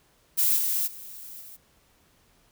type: noise with level steps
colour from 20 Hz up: violet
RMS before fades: -22 / -26 / -42 / -45 dBFS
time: 0.37-1.57 s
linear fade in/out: 20 ms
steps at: 0.56 / 0.86 / 1.4 s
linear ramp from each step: 20 ms
effects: pink hiss -63 dBFS RMS until 2.51 s